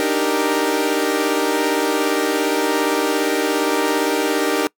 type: chord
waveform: sawtooth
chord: Eb major seventh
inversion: third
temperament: equal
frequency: 293.7 / 311.1 / 392 / 466.2 Hz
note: D4 / Eb4 / G4 / Bb4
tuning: 0 / 0 / 0 / 0 cents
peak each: -19 / -19 / -18 / -18 dBFS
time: 0-4.67 s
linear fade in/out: 0 ms
effects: noise-tail reverb RT60 0.1 s tail -24 dB re dry